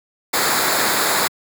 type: noise with comb filter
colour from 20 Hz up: pink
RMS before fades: -18 dBFS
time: 0.33-1.28 s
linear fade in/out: 10 ms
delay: 0.34 ms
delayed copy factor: -0.65
effects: high-pass 200 Hz 12 dB/octave